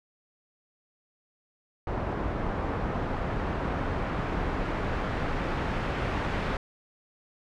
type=noise with low-pass filter sweep; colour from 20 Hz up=pink; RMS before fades=-30 dBFS; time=1.87-6.57 s; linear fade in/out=2 ms; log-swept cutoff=1100 to 2100 Hz; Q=0.81; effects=none